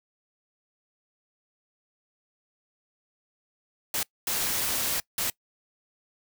white noise bursts at uneven times, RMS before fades -28 dBFS, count 3, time 3.94-4.03 / 4.27-5 / 5.18-5.3 s, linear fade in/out 2 ms, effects noise-tail reverb RT60 0.1 s tail -23 dB re dry

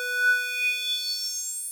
square tone with high-pass filter sweep, 493.9 Hz, B4, in tune, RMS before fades -27 dBFS, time 0-1.71 s, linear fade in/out 0 ms, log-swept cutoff 1000 to 10000 Hz, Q 8.9, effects none

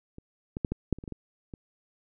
clicks, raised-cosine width 3 ms, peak -30 / -20 / -13 / -16 / -11 / -29 / -29 / -25 / -24 / -27 dBFS, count 10, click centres 0.184 / 0.569 / 0.648 / 0.72 / 0.927 / 0.986 / 1.039 / 1.078 / 1.123 / 1.538 s, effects none

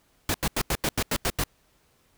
pink noise bursts, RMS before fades -25 dBFS, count 9, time 0.29-1.438 s, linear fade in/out 2 ms, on 52 ms, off 85 ms, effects pink hiss -65 dBFS RMS until 2.17 s

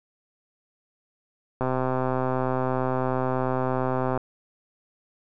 click train, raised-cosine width 1 ms, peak -12 dBFS, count 332, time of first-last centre 1.61-4.176 s, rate 129 Hz, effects none

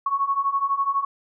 sine beating tone pair, 1099 / 1111 Hz, C#6 / C#6, -15 / +4 cents, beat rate 12 Hz, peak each -25 / -22 dBFS, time 0.06-1.05 s, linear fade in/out 5 ms, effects none

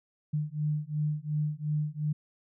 sine beating tone pair, 149.4 / 152.2 Hz, D3 / D#3, +30 / -38 cents, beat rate 2.8 Hz, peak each -31 dBFS, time 0.33-2.13 s, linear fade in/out 10 ms, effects none

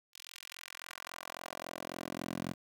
10% pulse tone with high-pass filter sweep, 43.65 Hz, F1, in tune, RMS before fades -44 dBFS, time 0.13-2.54 s, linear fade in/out 20 ms, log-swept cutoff 3700 to 180 Hz, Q 1.2, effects 10-bit

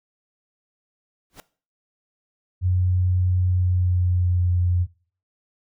pink noise with exponential growth, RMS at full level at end -37 dBFS, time 1.3-1.4 s, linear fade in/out 0 ms, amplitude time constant 21 ms
sine tone with pitch glide, 91 to 88.87 Hz, F#2 to F2, -28 to +31 cents, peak -17 dBFS, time 2.61-4.87 s, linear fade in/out 50 ms, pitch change -41 cents, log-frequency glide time 3.48-4.53 s
effects noise-tail reverb RT60 0.4 s tail -18 dB re dry

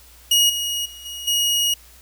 sawtooth tone with level steps, 2886 Hz, F#7, 44 cents flat, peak -10 / -19 / -34 / -27 / -14 dBFS, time 0.31-1.74 s, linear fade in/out 5 ms, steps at 0.49 / 0.85 / 1.05 / 1.27 s, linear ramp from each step 10 ms, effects added 60 Hz sine -49 dBFS peak until 2.01 s + white hiss -49 dBFS RMS until 2.01 s

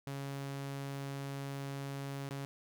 sawtooth tone with dropouts, 138.59 Hz, C#3, in tune, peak -35 dBFS, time 0.07-2.45 s, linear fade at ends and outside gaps 0 ms, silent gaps 2.29-2.309 s, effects none

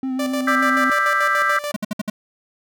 triangle tone with vibrato, 261 Hz, C4, 4 cents flat, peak -19 dBFS, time 0.03-0.9 s, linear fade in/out 2 ms, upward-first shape sine, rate 7.1 Hz, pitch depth 26 cents each way
sawtooth tone with tremolo, 587.3 Hz, D5, in tune, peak -19 dBFS, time 0.19-1.72 s, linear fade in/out 5 ms, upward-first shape square, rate 6.9 Hz, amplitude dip 65%
sine chord, E minor seventh, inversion third, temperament just, 1186.7 / 1318.5 / 1582.2 / 1977.8 Hz, D6 / E6 / G6 / B6, +18 / 0 / +16 / +2 cents, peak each -22 / -21 / -20 / -24 dBFS, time 0.47-1.59 s, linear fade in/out 5 ms
square tone bursts, 211.2 Hz, G#3, 29 cents sharp, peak -21 dBFS, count 5, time 1.74-2.1 s, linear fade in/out 5 ms, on 24 ms, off 60 ms
effects none

